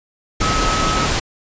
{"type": "tone in noise", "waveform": "sine", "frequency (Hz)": 1285, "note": "E6", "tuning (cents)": -45, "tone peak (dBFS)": -20, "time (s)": [0.41, 1.06], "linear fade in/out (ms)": 10, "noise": "pink", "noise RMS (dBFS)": -18, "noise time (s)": [0.4, 1.2], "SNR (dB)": -5, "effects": ["resampled to 16000 Hz"]}